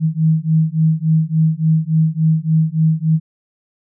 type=beating tone pair; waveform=sine; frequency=157.4 / 160.9 Hz; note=D#3 / E3; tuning=+20 / -42 cents; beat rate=3.5 Hz; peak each=-15 / -15 dBFS; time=0-3.2 s; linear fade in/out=50 ms; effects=none